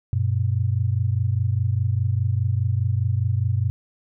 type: tone pair together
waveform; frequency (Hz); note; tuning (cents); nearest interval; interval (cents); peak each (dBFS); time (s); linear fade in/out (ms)
sine; 95.8 / 120.7; G2 / B2; -39 / -39; major third; 400; -21 / -22; 0.13-3.7; 0
effects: none